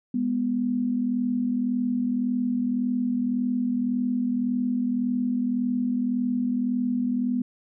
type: tone pair together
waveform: sine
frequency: 204.5 / 246.3 Hz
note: G#3 / B3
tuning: -26 / -5 cents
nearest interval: minor third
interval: 321 cents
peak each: -29 / -23 dBFS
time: 0.14-7.42 s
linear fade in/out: 5 ms
effects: none